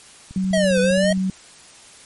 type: click train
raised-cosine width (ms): 5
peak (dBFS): -25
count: 14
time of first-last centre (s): 0.31-1.177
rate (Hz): 15
type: tone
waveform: sine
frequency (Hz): 188.5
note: F#3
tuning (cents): +32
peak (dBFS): -18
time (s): 0.36-1.3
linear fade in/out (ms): 2
type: linear two-way sweep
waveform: square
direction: down then up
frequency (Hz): 657 to 493.2 to 638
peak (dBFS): -17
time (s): 0.53-1.13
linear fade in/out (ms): 5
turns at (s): 0.8
effects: white hiss -45 dBFS RMS until 2.05 s + MP3 48 kbps